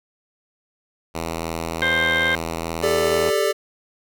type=tone with vibrato; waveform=5% pulse; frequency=82.41 Hz; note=E2; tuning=in tune; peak=-14 dBFS; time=1.14-3.31 s; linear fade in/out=20 ms; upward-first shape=square; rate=18 Hz; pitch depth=20 cents each way
type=harmonic tone; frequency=525 Hz; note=C5; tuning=6 cents sharp; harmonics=1 / 2 / 3 / 4 / 6 / 7; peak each=-29 / -31 / -20 / -22 / -29 / -31 dBFS; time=1.82-2.35 s; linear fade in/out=0 ms
type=chord; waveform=square; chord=G suspended second; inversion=none; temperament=equal with one note detuned; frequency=397.5 / 440 / 587.3 Hz; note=G4 / A4 / D5; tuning=+24 / 0 / 0 cents; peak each=-23 dBFS; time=2.82-3.53 s; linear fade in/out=20 ms
effects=none